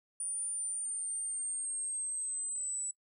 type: exponential sweep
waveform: sine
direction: down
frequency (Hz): 9397 to 7902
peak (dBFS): -34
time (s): 0.2-2.91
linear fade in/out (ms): 2
effects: noise-tail reverb RT60 0.1 s tail -26 dB re dry